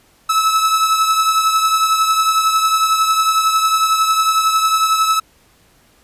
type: beating tone pair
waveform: 45% pulse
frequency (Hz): 1300 / 1311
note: E6 / E6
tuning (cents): -24 / -10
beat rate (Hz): 11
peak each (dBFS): -13 / -20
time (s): 0.29-5.2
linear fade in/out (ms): 10
effects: pink hiss -53 dBFS RMS until 6.03 s + resampled to 32000 Hz